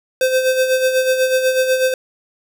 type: tone with tremolo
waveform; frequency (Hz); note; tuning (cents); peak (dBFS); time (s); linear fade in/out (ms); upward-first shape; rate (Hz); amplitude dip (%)
square; 517; C5; -21; -12; 0.21-1.94; 2; sine; 8.1; 55
effects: none